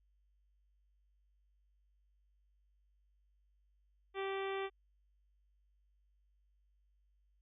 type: harmonic tone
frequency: 389.1 Hz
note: G4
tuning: 13 cents flat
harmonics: 1 / 2 / 3 / 4 / 5 / 6 / 7 / 8 / 9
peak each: -38 / -45 / -46 / -52 / -49 / -50 / -54 / -55 / -55 dBFS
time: 4.14-4.7 s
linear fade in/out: 50 ms
effects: added 50 Hz sine -70 dBFS peak until 7.41 s